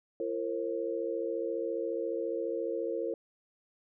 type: tone cluster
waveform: sine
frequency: 340.8 / 460.5 / 535 Hz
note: F4 / A#4 / C5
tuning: -42 / -21 / +38 cents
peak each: -36 / -34 / -36 dBFS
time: 0.2-3.14 s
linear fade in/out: 2 ms
effects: none